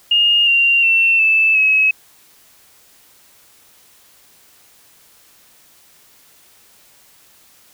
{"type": "tone with pitch steps", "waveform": "sine", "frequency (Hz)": [2840, 2769, 2699, 2632, 2565], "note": ["F7", "F7", "E7", "E7", "E7"], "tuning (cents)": [28, -15, 40, -3, -48], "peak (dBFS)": -10, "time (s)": [0.11, 1.91], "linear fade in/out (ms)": 5, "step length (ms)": 360, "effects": ["white hiss -50 dBFS RMS until 7.73 s"]}